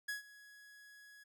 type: tone with ADSR envelope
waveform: 45% pulse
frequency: 1674 Hz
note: G#6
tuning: 13 cents sharp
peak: -36 dBFS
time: 0.08-1.24 s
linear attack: 10 ms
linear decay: 130 ms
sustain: -20 dB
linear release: 14 ms
effects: none